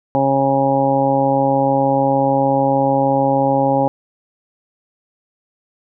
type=harmonic tone; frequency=136.7 Hz; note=C#3; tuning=24 cents flat; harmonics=1 / 2 / 3 / 4 / 5 / 6 / 7; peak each=-23 / -19 / -28 / -17 / -28 / -17 / -27 dBFS; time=0.15-3.88 s; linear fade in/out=0 ms; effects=none